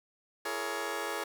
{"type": "chord", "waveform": "15% pulse", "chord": "A# half-diminished seventh", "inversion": "second", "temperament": "just", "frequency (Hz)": [335.6, 419.5, 466.2, 559.4], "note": ["E4", "G#4", "A#4", "C#5"], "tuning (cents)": [31, 17, 0, 16], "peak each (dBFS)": [-35, -31, -34, -33], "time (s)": [0.45, 1.24], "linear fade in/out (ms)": 5, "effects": []}